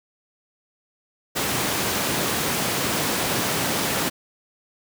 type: high-pass noise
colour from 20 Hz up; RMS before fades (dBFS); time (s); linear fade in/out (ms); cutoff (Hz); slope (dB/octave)
pink; -24; 1.35-4.1; 20; 150; 12
effects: none